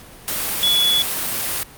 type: tone in noise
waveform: sine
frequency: 3410 Hz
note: G#7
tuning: 45 cents sharp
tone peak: -14 dBFS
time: 0.63-1.02 s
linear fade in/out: 0 ms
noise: white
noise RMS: -23 dBFS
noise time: 0.28-1.63 s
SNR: +6 dB
effects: pink hiss -42 dBFS RMS until 1.77 s + Opus 48 kbps